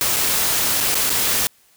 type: noise with dropouts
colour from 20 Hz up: white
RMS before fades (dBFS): -19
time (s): 0.01-1.47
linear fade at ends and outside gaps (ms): 0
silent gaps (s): 0.163-0.167 / 0.804-0.808 / 0.945-0.953 / 1.096-1.102
effects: white hiss -56 dBFS RMS until 1.76 s